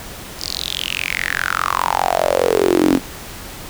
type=tone with high-pass filter sweep; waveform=sawtooth; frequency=44.93 Hz; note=F1; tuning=50 cents sharp; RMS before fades=-18 dBFS; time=0.38-3 s; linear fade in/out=50 ms; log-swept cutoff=5100 to 260 Hz; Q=6.9; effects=pink hiss -33 dBFS RMS until 3.69 s